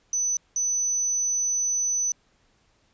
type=tone bursts at uneven times; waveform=sine; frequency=6000 Hz; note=F#8; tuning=23 cents sharp; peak=-22 dBFS; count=2; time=0.13-0.37 / 0.56-2.12 s; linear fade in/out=2 ms; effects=pink hiss -65 dBFS RMS until 2.93 s + resampled to 16000 Hz